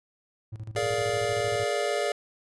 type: tone with tremolo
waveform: triangle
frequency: 109 Hz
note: A2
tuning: 16 cents flat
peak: -31 dBFS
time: 0.52-1.65 s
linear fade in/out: 10 ms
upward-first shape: square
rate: 13 Hz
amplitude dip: 75%
type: chord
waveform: square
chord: Bb dominant seventh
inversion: third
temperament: just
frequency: 419.5 / 466.2 / 582.7 / 699.2 Hz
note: Ab4 / Bb4 / D5 / F5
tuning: +17 / 0 / -14 / +2 cents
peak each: -31 / -34 / -30 / -33 dBFS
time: 0.76-2.12 s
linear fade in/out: 2 ms
effects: resampled to 24000 Hz